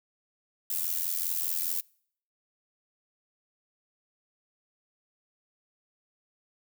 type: noise with amplitude modulation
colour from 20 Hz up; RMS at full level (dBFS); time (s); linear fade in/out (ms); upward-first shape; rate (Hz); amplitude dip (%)
violet; -27; 0.7-1.81; 5; sine; 84.9; 80
effects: noise-tail reverb RT60 0.6 s tail -26 dB re dry